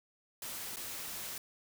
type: noise with dropouts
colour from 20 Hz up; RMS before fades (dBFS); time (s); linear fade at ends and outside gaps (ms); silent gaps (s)
white; -42; 0.42-1.38; 2; 0.76-0.768
effects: none